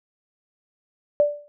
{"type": "tone with exponential decay", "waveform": "sine", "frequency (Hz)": 586, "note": "D5", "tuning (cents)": -4, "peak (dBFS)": -11, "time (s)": [1.2, 1.48], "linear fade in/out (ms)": 0, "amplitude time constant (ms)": 60, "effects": []}